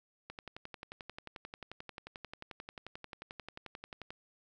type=click train; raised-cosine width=0.3 ms; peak=-28 dBFS; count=44; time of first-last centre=0.3-4.105 s; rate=11.3 Hz; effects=none